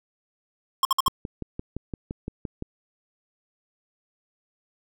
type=tone bursts; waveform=square; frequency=1072 Hz; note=C6; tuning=42 cents sharp; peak=-18 dBFS; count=4; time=0.83-1.082 s; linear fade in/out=2 ms; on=21 ms; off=56 ms
type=click train; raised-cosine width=3 ms; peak=-18 dBFS; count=10; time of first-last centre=1.08-2.624 s; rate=5.83 Hz
effects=none